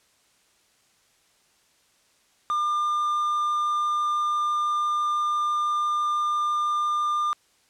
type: tone with quantisation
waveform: triangle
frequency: 1201 Hz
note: D6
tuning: 38 cents sharp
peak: -20 dBFS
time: 2.5-7.33 s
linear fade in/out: 0 ms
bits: 8
effects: white hiss -63 dBFS RMS until 7.69 s + low-pass 9000 Hz 12 dB/octave